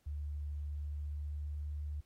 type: tone with pitch glide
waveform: sine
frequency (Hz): 73.42 to 74.1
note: D2 to D2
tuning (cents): 0 to +16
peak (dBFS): -37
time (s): 0.06-2.01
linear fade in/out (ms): 10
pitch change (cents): +16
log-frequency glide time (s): 0.68-1.73
effects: pink hiss -75 dBFS RMS until 2.05 s + AAC 48 kbps